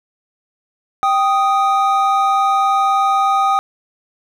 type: tone pair together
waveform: triangle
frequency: 784 / 1244.5 Hz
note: G5 / D#6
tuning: 0 / 0 cents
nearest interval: minor sixth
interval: 800 cents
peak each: -13 dBFS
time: 1.03-3.59 s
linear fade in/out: 0 ms
effects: none